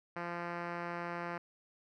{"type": "tone with low-pass filter", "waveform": "5% pulse", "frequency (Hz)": 172.6, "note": "F3", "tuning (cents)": -20, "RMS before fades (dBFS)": -40, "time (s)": [0.16, 1.38], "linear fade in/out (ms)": 5, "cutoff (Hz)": 2100, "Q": 0.71, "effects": []}